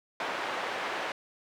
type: band-pass noise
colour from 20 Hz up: pink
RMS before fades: -34 dBFS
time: 0.2-1.12 s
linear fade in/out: 2 ms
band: 570 to 2400 Hz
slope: 12 dB/octave
effects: none